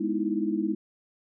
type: chord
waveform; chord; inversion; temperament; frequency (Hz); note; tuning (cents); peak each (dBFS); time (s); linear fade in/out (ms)
sine; E major seventh; first; equal; 207.7 / 246.9 / 311.1 / 329.6; G#3 / B3 / D#4 / E4; 0 / 0 / 0 / 0; -30 / -35 / -29 / -29; 0-0.75; 10
effects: none